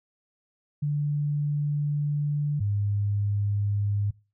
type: tone pair in turn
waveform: sine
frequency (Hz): 146.6 / 102.05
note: D3 / G#2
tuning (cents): -3 / -30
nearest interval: tritone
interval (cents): 627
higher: first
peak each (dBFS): -23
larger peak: neither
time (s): 0.82-2.6 / 2.6-4.11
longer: first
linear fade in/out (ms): 10
effects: noise-tail reverb RT60 0.3 s tail -21 dB re dry